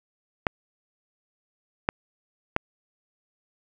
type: clicks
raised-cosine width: 0.5 ms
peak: -6 dBFS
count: 3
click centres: 0.468 / 1.889 / 2.564 s
effects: none